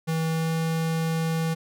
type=tone with pitch glide; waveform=square; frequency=161.6 to 162.63 Hz; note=E3 to E3; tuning=-34 to -23 cents; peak=-24 dBFS; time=0.07-1.55 s; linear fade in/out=20 ms; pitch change=+11 cents; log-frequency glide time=0.29-0.54 s; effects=none